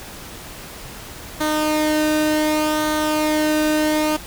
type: tone with flanger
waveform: sawtooth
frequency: 306.5 Hz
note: D#4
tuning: 26 cents flat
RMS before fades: -19 dBFS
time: 1.4-4.17 s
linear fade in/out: 10 ms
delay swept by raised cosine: 0.39 to 0.94 ms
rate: 0.67 Hz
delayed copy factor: -0.5
effects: pink hiss -36 dBFS RMS until 4.26 s